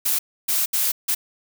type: noise bursts at uneven times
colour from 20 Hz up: blue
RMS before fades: -21 dBFS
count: 4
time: 0.05-0.19 / 0.48-0.66 / 0.73-0.92 / 1.08-1.15 s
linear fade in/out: 10 ms
effects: none